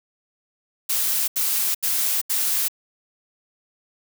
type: noise bursts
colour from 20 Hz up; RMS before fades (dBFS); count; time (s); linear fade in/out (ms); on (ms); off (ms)
blue; -22; 4; 0.89-2.684; 10; 390; 78
effects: none